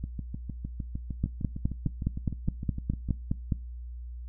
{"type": "two click trains", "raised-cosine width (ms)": 5, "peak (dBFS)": [-22, -14], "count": [21, 12], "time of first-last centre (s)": [[0.04, 3.089], [1.24, 3.522]], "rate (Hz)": [6.56, 4.82], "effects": ["noise-tail reverb RT60 0.3 s tail -22 dB re dry", "added 60 Hz sine -37 dBFS peak until 4.28 s"]}